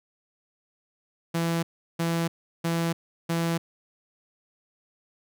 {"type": "tone bursts", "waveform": "sawtooth", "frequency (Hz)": 167.1, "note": "E3", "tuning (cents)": 24, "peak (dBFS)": -20, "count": 4, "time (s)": [1.34, 3.58], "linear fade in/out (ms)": 10, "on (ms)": 290, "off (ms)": 360, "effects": []}